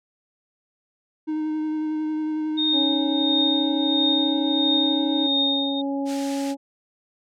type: tone with vibrato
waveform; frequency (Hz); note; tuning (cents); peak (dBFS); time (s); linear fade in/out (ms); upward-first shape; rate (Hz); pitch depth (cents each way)
triangle; 309.6; D#4; -9; -21; 1.27-5.28; 20; sine; 11; 13
type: tone with tremolo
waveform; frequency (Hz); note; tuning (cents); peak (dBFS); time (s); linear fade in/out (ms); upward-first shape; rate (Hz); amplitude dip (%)
sine; 3689; A#7; -19; -18; 2.57-5.82; 20; triangle; 1.5; 75
type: harmonic tone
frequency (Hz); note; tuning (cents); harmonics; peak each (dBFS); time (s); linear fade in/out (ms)
277.2; C#4; 0; 1 / 2 / 3; -24 / -31 / -34; 2.72-6.57; 50
type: high-pass noise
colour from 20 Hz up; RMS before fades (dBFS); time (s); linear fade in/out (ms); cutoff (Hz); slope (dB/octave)
white; -34; 6.05-6.55; 50; 1400; 24
effects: low-pass 7000 Hz 12 dB/octave